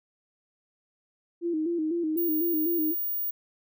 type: tone with vibrato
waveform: sine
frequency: 327 Hz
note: E4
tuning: 14 cents flat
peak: -25 dBFS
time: 1.41-2.95 s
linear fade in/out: 50 ms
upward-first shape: square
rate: 4 Hz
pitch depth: 80 cents each way
type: tone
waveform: sine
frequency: 15450 Hz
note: B9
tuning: 39 cents flat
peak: -27 dBFS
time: 2.17-3.31 s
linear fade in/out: 10 ms
effects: none